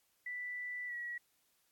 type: tone with pitch glide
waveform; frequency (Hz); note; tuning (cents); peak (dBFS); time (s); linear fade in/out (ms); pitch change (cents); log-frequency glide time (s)
sine; 1975.5 to 1922.6; B6 to B6; 0 to -47; -39; 0.26-1.18; 5; -47; 0.87-0.94
effects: white hiss -75 dBFS RMS until 1.71 s + AAC 64 kbps